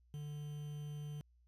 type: tone with quantisation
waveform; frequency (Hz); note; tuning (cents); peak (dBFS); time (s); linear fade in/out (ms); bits
triangle; 147.8; D3; +11; -40; 0.14-1.21; 0; 10
effects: added 60 Hz sine -66 dBFS peak until 1.47 s + resampled to 32000 Hz